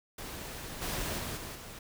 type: noise with level steps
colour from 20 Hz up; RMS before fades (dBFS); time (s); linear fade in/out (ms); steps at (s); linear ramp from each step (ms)
pink; -42 / -35 / -38 / -42 / -46; 0.18-1.79; 5; 0.81 / 1.17 / 1.36 / 1.54; 20
effects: none